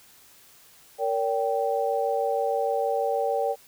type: tone cluster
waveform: sine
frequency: 462.6 / 569 / 781 Hz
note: A#4 / C#5 / G5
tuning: -13 / +45 / -7 cents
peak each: -27 dBFS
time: 0.98-3.56 s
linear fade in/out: 50 ms
effects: white hiss -54 dBFS RMS until 3.67 s